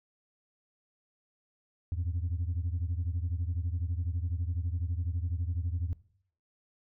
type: beating tone pair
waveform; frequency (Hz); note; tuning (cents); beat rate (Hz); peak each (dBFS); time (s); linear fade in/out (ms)
sine; 82.41 / 94.41; E2 / F#2; 0 / +35; 12; -30 / -32; 1.92-5.93; 0
effects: noise-tail reverb RT60 0.6 s tail -20 dB re dry + tanh soft clip ceiling -26 dBFS